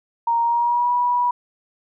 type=tone with pitch glide; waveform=sine; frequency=932.3 to 974.1 Hz; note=A#5 to B5; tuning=0 to -24 cents; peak=-16 dBFS; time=0.27-1.31 s; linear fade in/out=5 ms; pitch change=+76 cents; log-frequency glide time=0.41-0.92 s; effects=none